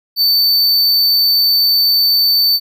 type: tone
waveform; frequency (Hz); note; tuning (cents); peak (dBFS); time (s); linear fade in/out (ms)
square; 4544; C#8; +42; -10; 0.16-2.6; 50
effects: none